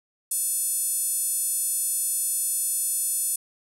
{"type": "tone with high-pass filter", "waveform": "5% pulse", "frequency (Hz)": 870, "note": "A5", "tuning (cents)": -20, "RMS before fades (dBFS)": -26, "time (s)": [0.31, 3.36], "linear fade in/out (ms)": 5, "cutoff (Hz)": 9600, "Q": 3.1, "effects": []}